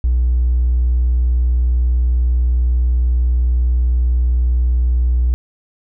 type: tone with hard clipping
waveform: sine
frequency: 61.1 Hz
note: B1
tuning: 18 cents flat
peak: -12 dBFS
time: 0.04-5.34 s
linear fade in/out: 0 ms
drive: 1 dB
effects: none